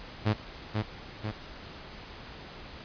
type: tone with echo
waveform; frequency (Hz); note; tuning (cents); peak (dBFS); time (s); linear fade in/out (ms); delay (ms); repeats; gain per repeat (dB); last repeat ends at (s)
sawtooth; 107.1; A2; -46; -19; 0.25-0.34; 20; 490; 2; -4; 1.32
effects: pink hiss -45 dBFS RMS until 2.84 s + resampled to 11025 Hz